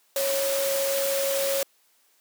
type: tone in noise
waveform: sine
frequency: 550 Hz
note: C#5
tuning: 14 cents flat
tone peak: -24 dBFS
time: 0.16-1.63 s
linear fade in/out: 2 ms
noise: white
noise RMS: -29 dBFS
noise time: 0.16-1.63 s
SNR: +2 dB
effects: white hiss -64 dBFS RMS until 2.2 s + high-pass 300 Hz 12 dB/octave